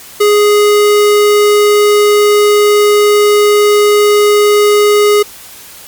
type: tone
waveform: square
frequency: 415.3 Hz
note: G#4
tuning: in tune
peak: -6 dBFS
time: 0.2-5.23 s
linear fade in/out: 10 ms
effects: white hiss -33 dBFS RMS until 5.87 s + Opus 48 kbps